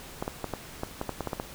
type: clicks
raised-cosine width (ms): 1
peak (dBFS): -16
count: 11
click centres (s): 0.225 / 0.279 / 0.443 / 0.537 / 0.834 / 1.014 / 1.093 / 1.207 / 1.273 / 1.332 / 1.399
effects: pink hiss -45 dBFS RMS until 1.54 s